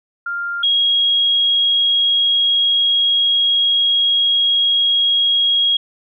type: tone pair in turn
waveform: sine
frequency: 1396.9 / 3289 Hz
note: F6 / G#7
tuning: 0 / -18 cents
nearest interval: octave + minor third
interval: 1482 cents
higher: second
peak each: -20 / -12 dBFS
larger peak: second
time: 0.26-0.63 / 0.63-5.77 s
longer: second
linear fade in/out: 5 ms
effects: none